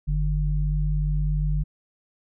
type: tone pair together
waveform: sine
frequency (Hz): 47.23 / 150.3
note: F#1 / D3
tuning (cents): +36 / +40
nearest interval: octave + minor sixth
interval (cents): 2004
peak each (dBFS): -22 / -25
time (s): 0.07-1.64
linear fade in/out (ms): 20
effects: none